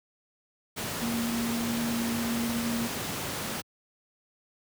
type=tone in noise; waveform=sine; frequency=233.1 Hz; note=A#3; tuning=in tune; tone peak=-28 dBFS; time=1.01-2.88 s; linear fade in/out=20 ms; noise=pink; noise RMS=-33 dBFS; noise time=0.76-3.62 s; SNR=+2 dB; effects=high-pass 100 Hz 12 dB/octave